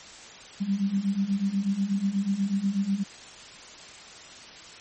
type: beating tone pair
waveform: sine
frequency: 192.5 / 200.7 Hz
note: G3 / G3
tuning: -31 / +41 cents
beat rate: 8.2 Hz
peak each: -28 / -25 dBFS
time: 0.6-3.04 s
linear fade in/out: 20 ms
effects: white hiss -45 dBFS RMS until 4.8 s + MP3 32 kbps